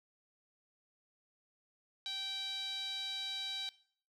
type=tone with band-pass filter; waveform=sawtooth; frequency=778 Hz; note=G5; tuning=13 cents flat; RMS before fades=-40 dBFS; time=2.06-3.69 s; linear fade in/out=0 ms; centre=3900 Hz; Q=7; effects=noise-tail reverb RT60 0.5 s tail -18 dB re dry